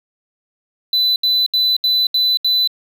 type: tone bursts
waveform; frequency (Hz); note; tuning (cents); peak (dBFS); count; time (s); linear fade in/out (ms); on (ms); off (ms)
triangle; 4000; B7; +21; -11; 6; 0.93-2.675; 2; 230; 73
effects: none